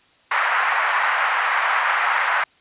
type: band-pass noise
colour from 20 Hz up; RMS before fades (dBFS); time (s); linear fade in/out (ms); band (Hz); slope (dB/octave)
white; -20; 0.31-2.44; 5; 830 to 1900; 24
effects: white hiss -56 dBFS RMS until 2.6 s + resampled to 8000 Hz